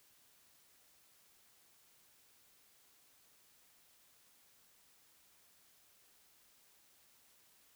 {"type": "silence", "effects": ["white hiss -68 dBFS RMS until 7.75 s"]}